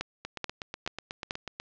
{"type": "two click trains", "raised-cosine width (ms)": 0.2, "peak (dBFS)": [-18, -13], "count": [12, 4], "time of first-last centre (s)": [[0.25, 1.6], [0.01, 1.309]], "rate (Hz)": [8.15, 2.31], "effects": ["low-pass 5000 Hz 12 dB/octave"]}